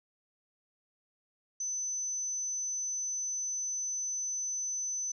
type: tone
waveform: sine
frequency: 6060 Hz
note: F#8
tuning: 40 cents sharp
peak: -32 dBFS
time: 1.6-5.12 s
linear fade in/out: 5 ms
effects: none